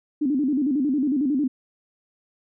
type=tone with vibrato; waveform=sine; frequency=277.2 Hz; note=C#4; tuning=in tune; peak=-19 dBFS; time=0.21-1.48 s; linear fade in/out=10 ms; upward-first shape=square; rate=11 Hz; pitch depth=130 cents each way; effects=none